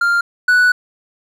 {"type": "tone pair in turn", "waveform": "triangle", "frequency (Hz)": [1396.9, 1480], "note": ["F6", "F#6"], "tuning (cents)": [0, 0], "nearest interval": "minor second", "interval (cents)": 100, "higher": "second", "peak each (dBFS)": [-10, -7], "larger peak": "second", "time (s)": [[0.01, 0.21], [0.48, 0.72]], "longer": "second", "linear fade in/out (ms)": 5, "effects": []}